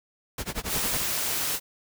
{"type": "noise with tremolo", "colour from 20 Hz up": "pink", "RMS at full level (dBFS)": -30, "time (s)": [0.38, 1.02], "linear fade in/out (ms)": 2, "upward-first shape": "sine", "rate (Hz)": 11, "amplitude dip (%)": 95}
{"type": "noise", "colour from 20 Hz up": "white", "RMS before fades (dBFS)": -28, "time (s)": [0.67, 1.6], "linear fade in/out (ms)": 50}
{"effects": []}